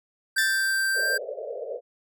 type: tone with pitch glide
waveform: square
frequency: 1568 to 1578 Hz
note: G6 to G6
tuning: 0 to +11 cents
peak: -23 dBFS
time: 0.36-1.18 s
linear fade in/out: 10 ms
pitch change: +11 cents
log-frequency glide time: 0.96-1.06 s
type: tone with exponential decay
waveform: sawtooth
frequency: 1763 Hz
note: A6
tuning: 3 cents sharp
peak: -19 dBFS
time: 0.38-0.98 s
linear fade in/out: 2 ms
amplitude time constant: 130 ms
type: band-pass noise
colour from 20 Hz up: white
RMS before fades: -34 dBFS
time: 0.94-1.81 s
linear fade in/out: 50 ms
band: 420 to 640 Hz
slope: 96 dB/octave
effects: none